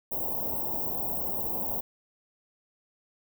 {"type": "band-stop noise", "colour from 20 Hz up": "white", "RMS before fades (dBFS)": -31, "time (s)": [0.11, 1.81], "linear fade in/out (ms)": 10, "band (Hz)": [940, 15000], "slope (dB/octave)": 48, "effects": []}